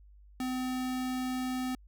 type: tone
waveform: square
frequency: 255.4 Hz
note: C4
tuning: 42 cents flat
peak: -32 dBFS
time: 0.4-1.75 s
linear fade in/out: 2 ms
effects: added 50 Hz sine -53 dBFS peak until 1.87 s